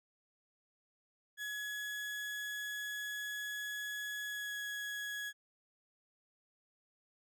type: tone with pitch glide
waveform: 35% pulse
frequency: 1685 to 1672.4 Hz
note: G#6 to G#6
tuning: +25 to +12 cents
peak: -37 dBFS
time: 1.37-5.33 s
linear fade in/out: 50 ms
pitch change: -13 cents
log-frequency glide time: 4.26-4.59 s
effects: none